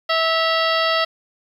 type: harmonic tone with a mistuned harmonic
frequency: 652 Hz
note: E5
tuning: 19 cents flat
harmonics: 1 / 2 / 3 / 4 / 5 / 6 / 7 / 8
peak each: -21 / -21 / -24 / -28 / -26 / -28 / -28 / -32 dBFS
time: 0.09-1.05 s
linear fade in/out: 10 ms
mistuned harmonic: 4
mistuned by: +97 cents
effects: 8-bit